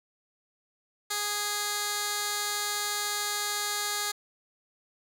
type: tone with band-pass filter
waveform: 15% pulse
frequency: 413.8 Hz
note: G#4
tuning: 6 cents flat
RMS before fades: -31 dBFS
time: 1.1-4.12 s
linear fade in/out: 10 ms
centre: 7400 Hz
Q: 0.58
effects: none